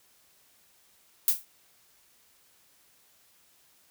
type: noise with exponential decay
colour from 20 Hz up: violet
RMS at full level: -18 dBFS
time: 1.28-1.45 s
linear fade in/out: 1 ms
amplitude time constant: 35 ms
effects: white hiss -63 dBFS RMS until 3.9 s